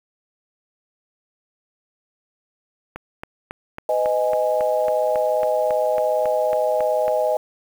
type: click train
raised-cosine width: 0.5 ms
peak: -16 dBFS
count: 16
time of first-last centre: 2.96-7.081 s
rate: 3.64 Hz
type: chord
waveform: sine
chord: G# minor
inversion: first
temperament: equal with one note detuned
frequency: 504.8 / 622.3 / 830.6 Hz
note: B4 / D#5 / G#5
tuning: +38 / 0 / 0 cents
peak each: -23 / -19 / -25 dBFS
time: 3.89-7.37 s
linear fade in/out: 2 ms
effects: 7-bit